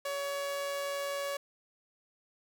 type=tone with amplitude modulation; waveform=sawtooth; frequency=563 Hz; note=C#5; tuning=27 cents sharp; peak=-28 dBFS; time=0.05-1.37 s; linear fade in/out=5 ms; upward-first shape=sine; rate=161 Hz; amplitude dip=30%; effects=none